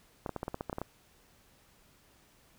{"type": "clicks", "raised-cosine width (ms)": 1, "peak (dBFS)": -21, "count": 11, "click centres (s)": [0.262, 0.293, 0.363, 0.431, 0.481, 0.544, 0.609, 0.697, 0.729, 0.784, 0.816], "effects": ["pink hiss -64 dBFS RMS until 2.58 s"]}